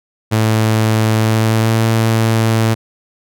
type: tone with pitch glide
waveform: sawtooth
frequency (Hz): 110 to 112.44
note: A2 to A2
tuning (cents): 0 to +38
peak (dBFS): -7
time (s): 0.31-2.75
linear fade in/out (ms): 20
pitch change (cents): +38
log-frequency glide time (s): 1.19-1.76
effects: none